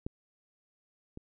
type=clicks; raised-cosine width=3 ms; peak=-22 / -30 dBFS; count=2; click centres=0.065 / 1.174 s; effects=none